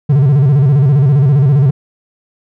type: tone with vibrato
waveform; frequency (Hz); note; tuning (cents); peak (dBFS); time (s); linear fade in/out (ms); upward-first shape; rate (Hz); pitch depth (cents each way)
triangle; 138.59; C#3; 0; -4; 0.09-1.71; 10; square; 15; 120
effects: none